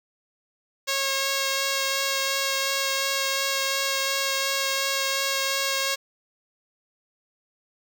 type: tone with vibrato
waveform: 5% pulse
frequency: 545 Hz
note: C#5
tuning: 29 cents flat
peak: -12 dBFS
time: 0.87-5.96 s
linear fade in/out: 20 ms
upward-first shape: sine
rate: 2.8 Hz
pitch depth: 9 cents each way
effects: none